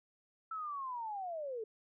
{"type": "linear sweep", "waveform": "sine", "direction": "down", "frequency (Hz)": [1330, 421.6], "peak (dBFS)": -38, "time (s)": [0.51, 1.64], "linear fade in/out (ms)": 5, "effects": []}